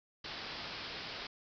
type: low-pass noise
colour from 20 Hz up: white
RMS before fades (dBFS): -44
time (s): 0.24-1.27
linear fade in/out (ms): 5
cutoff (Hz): 5200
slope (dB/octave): 96
effects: none